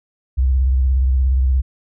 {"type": "tone with vibrato", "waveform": "sine", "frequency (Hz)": 65.1, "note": "C2", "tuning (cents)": -8, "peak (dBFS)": -12, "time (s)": [0.37, 1.62], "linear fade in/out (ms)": 20, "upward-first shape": "triangle", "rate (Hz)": 17, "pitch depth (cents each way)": 120, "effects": []}